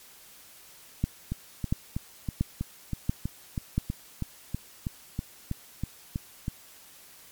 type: two click trains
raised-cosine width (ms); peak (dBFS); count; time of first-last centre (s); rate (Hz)
5; -17 / -12; 17 / 5; 1.32-6.481 / 1.04-3.78; 3.1 / 1.46
effects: white hiss -52 dBFS RMS until 7.31 s + MP3 96 kbps